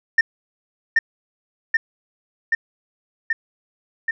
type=tone with echo; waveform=sine; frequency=1808 Hz; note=A6; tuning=47 cents sharp; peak=-8 dBFS; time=0.18-0.21 s; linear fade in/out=5 ms; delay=780 ms; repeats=5; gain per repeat=-2 dB; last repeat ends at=4.11 s; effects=tanh soft clip ceiling -9 dBFS